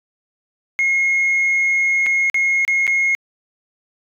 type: tone with dropouts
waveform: sine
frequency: 2156 Hz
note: C#7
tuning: 49 cents flat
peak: -12 dBFS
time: 0.79-3.15 s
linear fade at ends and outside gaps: 0 ms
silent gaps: 2.062-2.066 / 2.299-2.344 / 2.65-2.679 / 2.868-2.877 s
effects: tanh soft clip ceiling -12 dBFS